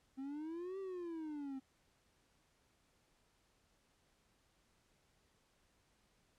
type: exponential two-way sweep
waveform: triangle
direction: up then down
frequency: 261.6 to 392 to 261.6 Hz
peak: -40 dBFS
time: 0.17-1.6 s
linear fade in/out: 20 ms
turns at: 0.79 s
effects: pink hiss -75 dBFS RMS until 6.38 s + low-pass 10000 Hz 12 dB/octave